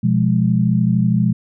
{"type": "chord", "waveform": "sine", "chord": "F diminished", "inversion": "second", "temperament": "equal", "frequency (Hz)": [123.47, 174.61, 207.7], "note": ["Cb3", "F3", "Ab3"], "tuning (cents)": [0, 0, 0], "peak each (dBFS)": -17, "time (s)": [0.03, 1.33], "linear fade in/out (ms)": 10, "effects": []}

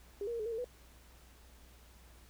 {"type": "tone with pitch steps", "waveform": "sine", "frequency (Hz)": [404.1, 471.4, 465.1, 427.1, 465.9, 447.4, 492.9], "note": ["G#4", "A#4", "A#4", "G#4", "A#4", "A4", "B4"], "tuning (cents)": [-47, 19, -4, 48, -1, 29, -3], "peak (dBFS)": -35, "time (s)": [0.21, 0.644], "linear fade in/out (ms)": 2, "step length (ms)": 62, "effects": ["added 60 Hz sine -58 dBFS peak until 2.29 s", "pink hiss -62 dBFS RMS until 2.29 s"]}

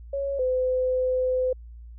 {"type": "tone pair in turn", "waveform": "sine", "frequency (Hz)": [554.4, 510.2], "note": ["C#5", "C5"], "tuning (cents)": [0, -44], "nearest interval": "minor second", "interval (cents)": 144, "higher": "first", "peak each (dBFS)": [-25, -21], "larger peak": "second", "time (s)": [[0.13, 0.39], [0.39, 1.53]], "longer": "second", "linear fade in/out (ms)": 5, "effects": ["added 58 Hz sine -40 dBFS peak until 1.98 s"]}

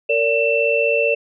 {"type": "tone cluster", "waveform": "sine", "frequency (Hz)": [459.6, 575, 2679], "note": ["A#4", "D5", "E7"], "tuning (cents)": [-25, -37, 27], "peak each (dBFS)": -19, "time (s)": [0.09, 1.15], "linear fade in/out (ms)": 10, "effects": []}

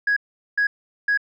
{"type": "tone bursts", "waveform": "sine", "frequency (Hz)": 1661.2, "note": "G#6", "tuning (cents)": 0, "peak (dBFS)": -15, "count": 3, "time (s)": [0.07, 1.175], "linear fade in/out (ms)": 5, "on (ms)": 95, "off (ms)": 410, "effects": ["tanh soft clip ceiling -14 dBFS"]}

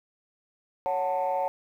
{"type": "chord", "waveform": "sine", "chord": "F# minor", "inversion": "second", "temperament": "just", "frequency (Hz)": [555, 740, 888], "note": ["C#5", "F#5", "A5"], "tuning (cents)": [2, 0, 16], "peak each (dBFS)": -28, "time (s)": [0.86, 1.48], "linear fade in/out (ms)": 0, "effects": ["tanh soft clip ceiling -19 dBFS", "10-bit"]}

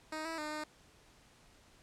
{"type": "tone with pitch steps", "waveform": "10% pulse", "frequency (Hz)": [312, 326.1, 303.4, 305.1], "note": ["D#4", "E4", "D#4", "D#4"], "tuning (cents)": [5, -19, -44, -34], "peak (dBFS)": -30, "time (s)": [0.12, 0.64], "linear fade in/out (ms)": 5, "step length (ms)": 130, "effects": ["pink hiss -63 dBFS RMS until 1.82 s", "low-pass 9000 Hz 12 dB/octave"]}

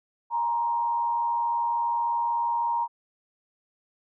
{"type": "tone with frequency modulation", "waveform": "sine", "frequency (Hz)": 939, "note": "A#5", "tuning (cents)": 12, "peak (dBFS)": -23, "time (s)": [0.3, 2.88], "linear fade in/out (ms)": 50, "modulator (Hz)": 94.5, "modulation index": 0.48, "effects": []}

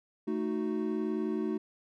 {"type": "chord", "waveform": "triangle", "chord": "D# diminished", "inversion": "second", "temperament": "equal", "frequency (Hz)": [220, 311.1, 370], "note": ["A3", "D#4", "F#4"], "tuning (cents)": [0, 0, 0], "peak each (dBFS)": -32, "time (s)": [0.27, 1.58], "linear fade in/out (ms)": 10, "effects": []}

